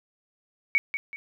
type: tone with echo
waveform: sine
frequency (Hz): 2242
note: C#7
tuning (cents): +19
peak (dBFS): -17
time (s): 0.75-0.78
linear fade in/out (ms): 0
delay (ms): 190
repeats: 2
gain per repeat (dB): -9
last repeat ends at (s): 1.16
effects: none